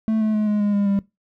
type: tone with pitch steps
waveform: triangle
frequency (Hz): 220 / 216.3 / 212.8 / 209.2 / 205.7 / 202.3 / 198.96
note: A3 / A3 / G#3 / G#3 / G#3 / G#3 / G3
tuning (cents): 0 / -29 / +42 / +13 / -16 / -45 / +26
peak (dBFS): -15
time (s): 0.08-0.99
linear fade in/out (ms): 0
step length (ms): 130
effects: noise-tail reverb RT60 0.2 s tail -20 dB re dry